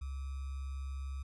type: tone with sample-and-hold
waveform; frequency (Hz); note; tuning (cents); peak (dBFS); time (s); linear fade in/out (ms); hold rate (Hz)
sine; 68; C#2; -33; -37; 0.01-1.23; 10; 1225
effects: resampled to 24000 Hz